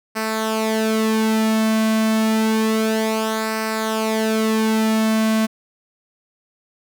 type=tone with flanger; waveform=sawtooth; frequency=220 Hz; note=A3; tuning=in tune; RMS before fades=-19 dBFS; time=0.15-5.47 s; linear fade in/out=20 ms; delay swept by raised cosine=0.29 to 2.19 ms; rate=0.29 Hz; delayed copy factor=-0.65; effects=none